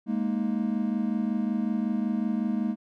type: chord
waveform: triangle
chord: Ab suspended second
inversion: none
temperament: equal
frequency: 207.7 / 233.1 / 311.1 Hz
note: Ab3 / Bb3 / Eb4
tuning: 0 / 0 / 0 cents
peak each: -26 / -26 / -32 dBFS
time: 0.06-2.76 s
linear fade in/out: 50 ms
effects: none